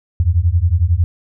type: beating tone pair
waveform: sine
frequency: 80.8 / 91.8 Hz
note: E2 / F#2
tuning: -34 / -13 cents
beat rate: 11 Hz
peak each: -14 dBFS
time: 0.2-1.04 s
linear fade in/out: 0 ms
effects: none